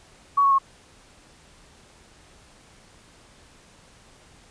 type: tone with pitch steps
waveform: sine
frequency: 1124 / 1106 / 1088.2 Hz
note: C#6 / C#6 / C#6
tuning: +24 / -4 / -32 cents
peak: -15 dBFS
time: 0.37-0.586 s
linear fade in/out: 10 ms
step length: 72 ms
effects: pink hiss -53 dBFS RMS until 4.5 s + resampled to 22050 Hz